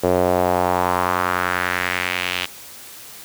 sawtooth tone with band-pass filter sweep, 90.1 Hz, F#2, 45 cents flat, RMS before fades -20 dBFS, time 0.03-2.46 s, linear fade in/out 10 ms, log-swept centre 510 to 3000 Hz, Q 2.2, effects white hiss -39 dBFS RMS until 3.24 s + high-pass 60 Hz 12 dB/octave

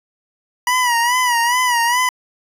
25% pulse tone with vibrato, 970 Hz, B5, 31 cents flat, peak -10 dBFS, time 0.67-2.09 s, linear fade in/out 2 ms, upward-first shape sine, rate 2.4 Hz, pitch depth 76 cents each way, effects resampled to 32000 Hz

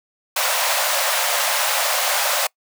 pink high-pass noise, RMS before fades -20 dBFS, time 0.36-2.47 s, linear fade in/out 5 ms, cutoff 530 Hz, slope 96 dB/octave, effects noise-tail reverb RT60 0.1 s tail -25 dB re dry

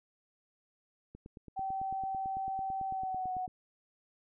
click train, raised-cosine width 3 ms, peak -35 dBFS, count 22, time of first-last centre 1.15-3.478 s, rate 9.02 Hz
sine tone with pitch glide, 771 to 739.6 Hz, G5 to F#5, -29 to -1 cents, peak -33 dBFS, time 1.56-3.47 s, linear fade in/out 20 ms, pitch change -72 cents, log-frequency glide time 2.87-3.32 s
effects none

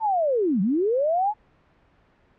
sine linear two-way sweep, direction down then up, 913 to 174.61 to 870 Hz, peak -19 dBFS, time 0-1.34 s, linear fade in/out 50 ms, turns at 0.61 s, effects pink hiss -60 dBFS RMS until 2.38 s + low-pass 2000 Hz 12 dB/octave

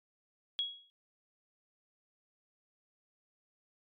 sine tone with exponential decay, 3322 Hz, G#7, in tune, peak -28 dBFS, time 0.59-0.9 s, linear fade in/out 0 ms, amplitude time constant 67 ms, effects MP3 96 kbps

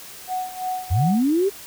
sine tone with tremolo, 740 Hz, F#5, in tune, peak -22 dBFS, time 0.27-1.24 s, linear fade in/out 50 ms, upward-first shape sine, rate 2.9 Hz, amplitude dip 80%
sine linear sweep, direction up, 74 to 410 Hz, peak -16 dBFS, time 0.9-1.5 s, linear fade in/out 20 ms
effects white hiss -40 dBFS RMS until 1.66 s

